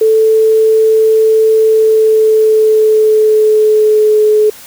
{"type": "tone with pitch glide", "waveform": "sine", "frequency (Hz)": [440, 426.5], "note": ["A4", "G#4"], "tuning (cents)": [0, 46], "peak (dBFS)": -5, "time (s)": [0.01, 4.5], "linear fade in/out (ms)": 5, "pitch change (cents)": -54, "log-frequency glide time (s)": [1.61, 4.3], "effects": ["white hiss -34 dBFS RMS until 4.66 s"]}